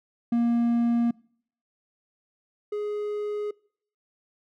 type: tone pair in turn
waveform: triangle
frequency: 235.5 / 417.1 Hz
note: A#3 / G#4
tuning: +18 / +7 cents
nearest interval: minor seventh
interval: 989 cents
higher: second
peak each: -18 / -25 dBFS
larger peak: first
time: 0.32-1.11 / 2.72-3.51 s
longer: neither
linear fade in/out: 5 ms
effects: noise-tail reverb RT60 0.6 s tail -25 dB re dry